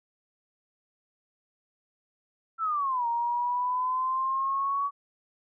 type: exponential two-way sweep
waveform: sine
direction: down then up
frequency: 1355 to 932.3 to 1133 Hz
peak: -25 dBFS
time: 2.58-4.91 s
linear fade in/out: 50 ms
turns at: 3.07 s
effects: none